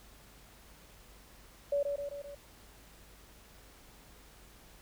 sine tone with echo, 570 Hz, C#5, 48 cents sharp, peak -27 dBFS, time 1.72-1.83 s, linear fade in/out 5 ms, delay 130 ms, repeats 4, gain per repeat -4 dB, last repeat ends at 2.35 s, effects added 50 Hz sine -60 dBFS peak until 4.81 s + pink hiss -58 dBFS RMS until 4.81 s

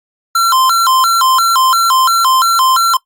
square tone with vibrato, 1190 Hz, D6, 22 cents sharp, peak -9 dBFS, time 0.35-2.97 s, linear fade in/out 5 ms, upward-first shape square, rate 2.9 Hz, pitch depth 230 cents each way, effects noise-tail reverb RT60 0.1 s tail -19 dB re dry + Opus 48 kbps

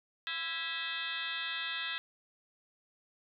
sine tone with frequency modulation, 2589 Hz, E7, 32 cents flat, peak -34 dBFS, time 0.27-1.98 s, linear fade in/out 0 ms, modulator 315 Hz, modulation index 3.9, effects none

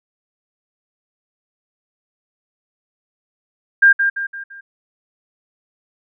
sine tone with echo, 1600 Hz, G6, 35 cents sharp, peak -6 dBFS, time 3.82-3.93 s, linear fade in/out 10 ms, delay 170 ms, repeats 4, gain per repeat -7 dB, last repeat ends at 4.61 s, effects none

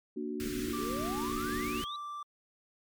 sine chord, Bb augmented, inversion none, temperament equal, 233.1 / 293.7 / 370 Hz, Bb3 / D4 / F#4, 0 / 0 / 0 cents, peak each -38 dBFS, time 0.16-1.82 s, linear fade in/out 10 ms
pink band-stop noise, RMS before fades -41 dBFS, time 0.4-1.84 s, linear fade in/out 0 ms, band 470 to 1300 Hz, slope 48 dB/octave
sine exponential sweep, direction up, 200.7 to 3951 Hz, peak -40 dBFS, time 0.44-1.96 s, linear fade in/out 2 ms
triangle tone, 1174 Hz, D6, 1 cent flat, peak -36 dBFS, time 0.73-2.23 s, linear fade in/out 5 ms
effects MP3 96 kbps

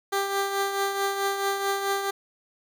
15% pulse tone with tremolo, 395.2 Hz, G4, 14 cents sharp, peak -16 dBFS, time 0.12-2.11 s, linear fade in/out 10 ms, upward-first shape triangle, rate 4.6 Hz, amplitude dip 55%, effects none

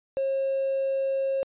triangle tone with hard clipping, 540 Hz, C#5, 45 cents flat, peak -24 dBFS, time 0.17-1.43 s, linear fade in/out 0 ms, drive 4 dB, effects resampled to 8000 Hz

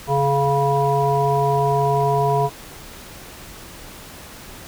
harmonic tone with a mistuned harmonic, 139.3 Hz, C#3, 9 cents sharp, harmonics 1 / 3 / 5 / 7, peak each -21 / -21 / -21 / -21 dBFS, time 0.07-2.5 s, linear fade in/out 50 ms, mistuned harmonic 3, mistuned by +20 cents, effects pink hiss -39 dBFS RMS until 4.67 s

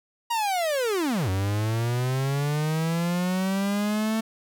45% pulse linear two-way sweep, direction down then up, 956 to 92.5 to 223.8 Hz, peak -23 dBFS, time 0.3-4.21 s, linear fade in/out 10 ms, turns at 1.29 s, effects none

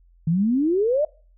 sine exponential sweep, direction up, 155.56 to 630 Hz, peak -17 dBFS, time 0.27-1.05 s, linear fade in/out 5 ms, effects noise-tail reverb RT60 0.4 s tail -23 dB re dry + added 43 Hz sine -52 dBFS peak until 1.37 s

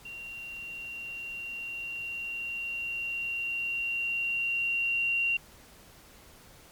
sine tone with level ramp, 2759 Hz, F7, 22 cents flat, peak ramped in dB -39 to -24 dBFS, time 0.05-5.37 s, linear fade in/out 5 ms, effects pink hiss -54 dBFS RMS until 6.71 s + MP3 96 kbps

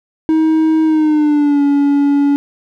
triangle tone with pitch glide, 317 to 284.1 Hz, D#4 to C#4, +32 to +43 cents, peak -7 dBFS, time 0.29-2.36 s, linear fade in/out 0 ms, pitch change -189 cents, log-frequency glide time 0.84-1.62 s, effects none

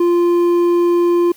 sine tone with hard clipping, 347.2 Hz, F4, 10 cents flat, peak -12 dBFS, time 0-1.32 s, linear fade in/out 5 ms, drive 5 dB, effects white hiss -47 dBFS RMS until 1.36 s

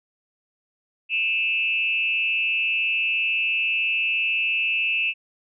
sine tone with frequency modulation, 2637 Hz, E7, in tune, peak -20 dBFS, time 1.09-5.14 s, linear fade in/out 50 ms, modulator 198 Hz, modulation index 0.66, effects none

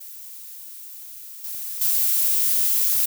violet noise with level steps, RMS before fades -39 / -31 / -20 dBFS, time 0-3.06 s, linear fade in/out 10 ms, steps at 1.44 / 1.81 s, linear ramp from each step 5 ms, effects none

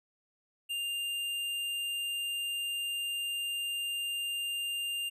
square tone, 2800 Hz, F7, 4 cents sharp, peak -33 dBFS, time 0.69-5.1 s, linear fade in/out 20 ms, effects resampled to 32000 Hz

